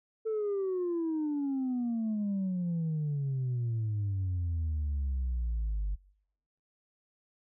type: exponential sweep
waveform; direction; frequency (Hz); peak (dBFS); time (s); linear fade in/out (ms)
sine; down; 447.6 to 47.93; -27; 0.25-5.96; 20
effects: noise-tail reverb RT60 0.8 s tail -25 dB re dry + tanh soft clip ceiling -27 dBFS